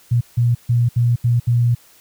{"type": "tone bursts at uneven times", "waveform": "sine", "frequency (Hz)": 119.6, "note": "A#2", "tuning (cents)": 45, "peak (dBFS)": -12, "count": 6, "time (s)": [[0.11, 0.21], [0.37, 0.55], [0.69, 0.89], [0.96, 1.16], [1.24, 1.4], [1.47, 1.75]], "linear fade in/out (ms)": 10, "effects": ["white hiss -50 dBFS RMS until 2 s"]}